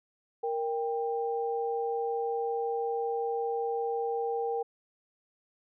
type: tone pair together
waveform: sine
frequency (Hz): 466.2 / 791.6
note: A#4 / G5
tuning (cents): 0 / +17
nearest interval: major sixth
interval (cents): 917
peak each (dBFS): -30 / -33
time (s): 0.43-4.63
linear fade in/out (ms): 10
effects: none